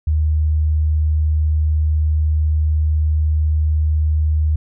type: tone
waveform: sine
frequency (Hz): 77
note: D#2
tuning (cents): -17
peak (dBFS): -13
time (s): 0.07-4.56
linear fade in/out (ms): 5
effects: none